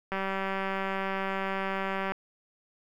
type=click train; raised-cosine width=0.5 ms; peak=-17 dBFS; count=387; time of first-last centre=0.12-2.12 s; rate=193 Hz; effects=9-bit